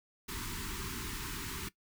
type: band-stop noise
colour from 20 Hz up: pink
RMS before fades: -40 dBFS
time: 0.28-1.69 s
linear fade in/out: 10 ms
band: 420 to 900 Hz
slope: 96 dB/octave
effects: noise-tail reverb RT60 0.1 s tail -18 dB re dry